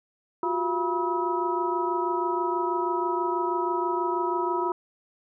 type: tone cluster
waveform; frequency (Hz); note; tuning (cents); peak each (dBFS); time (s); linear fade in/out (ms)
sine; 352.4 / 378.6 / 686 / 970 / 1283; F4 / F#4 / F5 / B5 / E6; +16 / +40 / -31 / -31 / -47; -28 / -34 / -36 / -27 / -33; 0.43-4.72; 2
effects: none